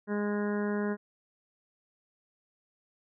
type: harmonic tone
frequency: 206.6 Hz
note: G#3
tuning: 9 cents flat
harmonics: 1 / 2 / 3 / 4 / 5 / 6 / 7 / 8 / 9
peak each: -30 / -33 / -41 / -46 / -43 / -53 / -43 / -44 / -48 dBFS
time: 0.07-0.97 s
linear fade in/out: 50 ms
effects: none